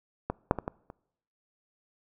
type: clicks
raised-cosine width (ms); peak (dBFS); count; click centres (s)
1; -15 / -7 / -18 / -17 / -29; 5; 0.3 / 0.511 / 0.587 / 0.679 / 0.901
effects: noise-tail reverb RT60 0.8 s tail -24 dB re dry